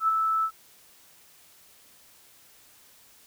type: tone with ADSR envelope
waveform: sine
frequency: 1313 Hz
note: E6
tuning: 7 cents flat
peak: -18 dBFS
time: 0-0.51 s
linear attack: 80 ms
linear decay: 20 ms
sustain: -4 dB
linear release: 70 ms
effects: white hiss -56 dBFS RMS until 3.26 s